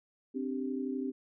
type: chord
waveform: sine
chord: C suspended second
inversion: none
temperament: equal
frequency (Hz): 261.6 / 293.7 / 392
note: C4 / D4 / G4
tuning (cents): 0 / 0 / 0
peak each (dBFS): -34 / -39 / -39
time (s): 0.34-1.12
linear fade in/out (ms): 20
effects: none